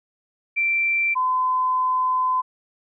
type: tone pair in turn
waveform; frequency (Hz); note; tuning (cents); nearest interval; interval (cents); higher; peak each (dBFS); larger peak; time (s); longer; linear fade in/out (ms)
sine; 2349 / 1020.1; D7 / C6; 0 / -44; octave + major second; 1444; first; -18; neither; 0.56-1.15 / 1.15-2.42; second; 20
effects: none